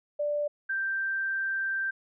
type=tone pair in turn; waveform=sine; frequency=588 / 1569.8 Hz; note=D5 / G6; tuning=+2 / +2 cents; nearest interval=octave + perfect fourth; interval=1700 cents; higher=second; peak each=-26 / -27 dBFS; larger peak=first; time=0.19-0.48 / 0.69-1.91 s; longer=second; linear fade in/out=10 ms; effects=none